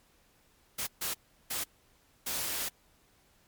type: noise bursts at uneven times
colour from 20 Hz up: white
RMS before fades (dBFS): -34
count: 4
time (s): 0.78-0.87 / 1.01-1.14 / 1.5-1.64 / 2.26-2.69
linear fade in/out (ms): 10
effects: pink hiss -66 dBFS RMS until 3.47 s + MP3 96 kbps